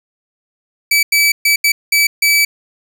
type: tone bursts at uneven times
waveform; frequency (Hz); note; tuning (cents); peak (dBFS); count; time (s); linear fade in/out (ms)
sawtooth; 2300; D7; -37; -6; 6; 0.91-1.03 / 1.12-1.32 / 1.45-1.56 / 1.64-1.72 / 1.92-2.07 / 2.22-2.45; 5
effects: none